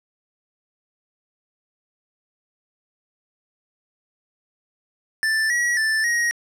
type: tone with pitch steps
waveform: square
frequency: 1766 / 1918 / 1763 / 1885 Hz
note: A6 / A#6 / A6 / A#6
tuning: +6 / +49 / +3 / +19 cents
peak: -19 dBFS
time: 5.23-6.31 s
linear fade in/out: 0 ms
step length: 270 ms
effects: low-pass 10000 Hz 12 dB/octave